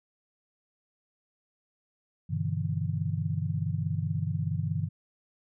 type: chord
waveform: sine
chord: E minor seventh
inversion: first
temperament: just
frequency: 98.89 / 123.61 / 148.33 / 164.81 Hz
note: G2 / B2 / D3 / E3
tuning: +16 / +2 / +18 / 0 cents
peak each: -32 / -35 / -32 / -33 dBFS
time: 2.29-4.89 s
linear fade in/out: 20 ms
effects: none